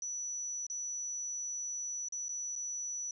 sine tone with dropouts, 5920 Hz, F#8, in tune, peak -36 dBFS, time 0.02-3.11 s, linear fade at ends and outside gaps 2 ms, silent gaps 0.667-0.699 / 2.086-2.123 / 2.284-2.291 / 2.555-2.56 s, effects none

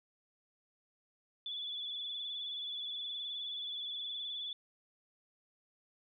sine tone with vibrato, 3441 Hz, A7, 39 cents flat, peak -38 dBFS, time 1.46-4.53 s, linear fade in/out 2 ms, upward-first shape triangle, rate 19 Hz, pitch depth 48 cents each way, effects none

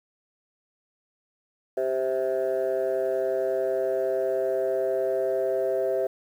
sine chord, C major, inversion second, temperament just, 392.4 / 523.3 / 654.1 Hz, G4 / C5 / E5, +2 / 0 / -14 cents, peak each -26 dBFS, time 1.77-6.07 s, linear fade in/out 5 ms, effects tanh soft clip ceiling -18 dBFS + 9-bit

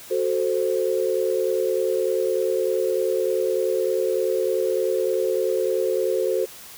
sine chord, F# diminished, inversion none, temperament equal, 370 / 440 / 523.3 Hz, F#4 / A4 / C5, 0 / 0 / 0 cents, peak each -24 dBFS, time 0.1-6.46 s, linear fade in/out 20 ms, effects white hiss -42 dBFS RMS until 6.77 s

